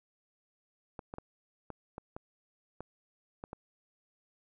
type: clicks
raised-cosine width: 1 ms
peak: -27 dBFS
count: 9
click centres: 0.992 / 1.139 / 1.184 / 1.703 / 1.981 / 2.165 / 2.806 / 3.439 / 3.531 s
effects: none